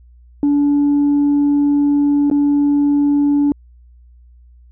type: tone with dropouts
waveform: sine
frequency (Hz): 287.9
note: D4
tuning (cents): -34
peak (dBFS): -9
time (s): 0.43-3.52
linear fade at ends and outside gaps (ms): 1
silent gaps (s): 2.3-2.313
effects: tanh soft clip ceiling -9 dBFS + added 60 Hz sine -42 dBFS peak until 4.71 s